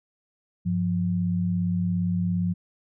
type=tone pair together; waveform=sine; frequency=98.88 / 176.3 Hz; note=G2 / F3; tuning=+15 / +17 cents; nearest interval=minor seventh; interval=1002 cents; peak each=-28 / -23 dBFS; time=0.65-2.54 s; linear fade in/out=20 ms; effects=none